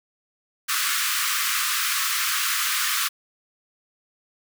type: high-pass noise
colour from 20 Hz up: pink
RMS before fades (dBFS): -24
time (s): 0.68-3.09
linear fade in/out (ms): 20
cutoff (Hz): 1100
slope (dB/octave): 96
effects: none